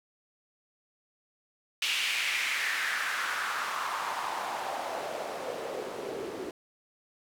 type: noise with band-pass filter sweep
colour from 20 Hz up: white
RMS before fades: -33 dBFS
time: 1.82-6.51 s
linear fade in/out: 2 ms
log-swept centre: 2800 to 340 Hz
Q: 2.9
effects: none